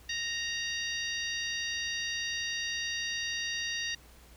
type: harmonic tone with a mistuned harmonic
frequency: 930 Hz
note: A#5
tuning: 4 cents flat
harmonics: 2 / 3 / 4 / 5 / 6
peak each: -36 / -38 / -39 / -40 / -41 dBFS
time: 0.09-3.95 s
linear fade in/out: 5 ms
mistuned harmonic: 6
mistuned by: +54 cents
effects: added 60 Hz sine -56 dBFS peak until 4.36 s + pink hiss -58 dBFS RMS until 4.36 s